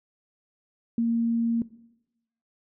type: tone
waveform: sine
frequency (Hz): 231.5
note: A#3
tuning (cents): -12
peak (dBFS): -21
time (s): 0.98-1.62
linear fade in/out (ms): 2
effects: noise-tail reverb RT60 0.9 s tail -19 dB re dry